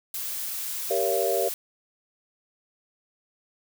blue noise, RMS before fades -32 dBFS, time 0.14-1.54 s, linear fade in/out 2 ms
sine chord, G diminished seventh, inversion none, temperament just, 392 / 470.4 / 564.5 / 677.4 Hz, G4 / Bb4 / Db5 / Fb5, 0 / +16 / +31 / +47 cents, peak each -28 dBFS, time 0.9-1.49 s, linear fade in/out 10 ms
effects none

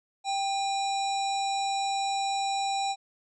harmonic tone with a mistuned harmonic, 787 Hz, G5, 7 cents sharp, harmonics 1 / 3 / 5 / 7 / 9 / 10, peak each -27 / -40 / -35 / -44 / -44 / -43 dBFS, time 0.24-2.96 s, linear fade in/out 50 ms, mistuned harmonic 3, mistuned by +55 cents, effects none

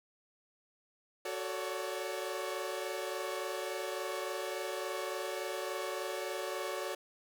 sawtooth chord, D major seventh, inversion first, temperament equal with one note detuned, 370 / 440 / 554.4 / 577.9 Hz, F#4 / A4 / C#5 / D5, 0 / 0 / 0 / -28 cents, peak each -37 / -38 / -38 / -38 dBFS, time 1.25-6.95 s, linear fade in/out 5 ms, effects none

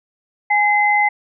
sine tone pair together, 830.6 / 2055 Hz, G#5 / C7, 0 / -32 cents, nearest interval octave + major third, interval 1568 cents, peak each -15 dBFS, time 0.5-1.09 s, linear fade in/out 10 ms, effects none

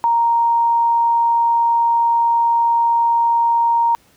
sine tone, 932.3 Hz, A#5, in tune, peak -12 dBFS, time 0.04-3.95 s, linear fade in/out 0 ms, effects pink hiss -54 dBFS RMS until 4.16 s + high-pass 60 Hz 12 dB/octave

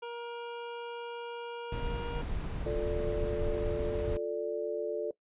25% pulse tone, 472.7 Hz, A#4, 24 cents sharp, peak -34 dBFS, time 0.02-2.22 s, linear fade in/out 10 ms
brown noise, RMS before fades -35 dBFS, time 1.72-4.17 s, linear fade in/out 2 ms
sine chord, D minor, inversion first, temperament just, 352.4 / 440.5 / 587.3 Hz, F4 / A4 / D5, +16 / +2 / 0 cents, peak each -38 / -33 / -36 dBFS, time 2.66-5.11 s, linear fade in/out 2 ms
effects noise-tail reverb RT60 0.1 s tail -20 dB re dry + resampled to 8000 Hz

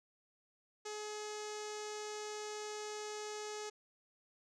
sawtooth tone with low-pass filter, 422.9 Hz, G#4, 31 cents sharp, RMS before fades -44 dBFS, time 0.85-3.7 s, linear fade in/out 10 ms, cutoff 6600 Hz, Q 3.4, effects none

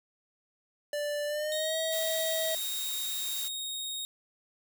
square tone with pitch glide, 587.3 to 644.2 Hz, D5 to E5, 0 to -40 cents, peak -31 dBFS, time 0.93-2.55 s, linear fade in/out 2 ms, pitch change +160 cents, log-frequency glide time 1.26-1.78 s
sawtooth tone, 3736 Hz, A#7, 3 cents sharp, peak -31 dBFS, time 1.52-4.05 s, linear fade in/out 0 ms
blue noise, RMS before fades -37 dBFS, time 1.91-3.49 s, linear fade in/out 20 ms
effects none

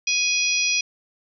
harmonic tone with a mistuned harmonic, 830.6 Hz, G#5, in tune, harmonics 3 / 4 / 5 / 6 / 7, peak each -22 / -29 / -32 / -27 / -24 dBFS, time 0.07-0.81 s, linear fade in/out 5 ms, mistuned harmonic 7, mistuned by -15 cents, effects none

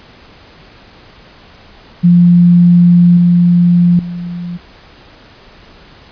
sine tone with level steps, 174.61 Hz, F3, in tune, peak -3 / -5 / -19 dBFS, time 2.03-4.58 s, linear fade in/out 20 ms, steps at 3.17 / 3.99 s, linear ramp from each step 2 ms, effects pink hiss -40 dBFS RMS until 6.11 s + resampled to 11025 Hz

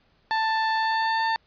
30% pulse tone with pitch glide, 885 to 897.4 Hz, A5 to A5, +10 to +34 cents, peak -19 dBFS, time 0.31-1.36 s, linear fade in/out 0 ms, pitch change +24 cents, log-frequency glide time 0.74-1.23 s, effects pink hiss -64 dBFS RMS until 1.46 s + resampled to 11025 Hz

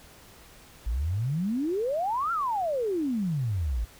sine exponential two-way sweep, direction up then down, 50.9 to 1402 to 50.9 Hz, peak -25 dBFS, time 0.86-3.85 s, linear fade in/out 10 ms, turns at 2.32 s, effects pink hiss -52 dBFS RMS until 3.99 s

